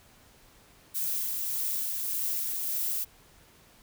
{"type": "noise with tremolo", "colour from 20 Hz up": "violet", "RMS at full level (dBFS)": -30, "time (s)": [0.94, 3.05], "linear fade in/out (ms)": 20, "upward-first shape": "sine", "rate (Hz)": 1.7, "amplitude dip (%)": 25, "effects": ["pink hiss -58 dBFS RMS until 3.82 s"]}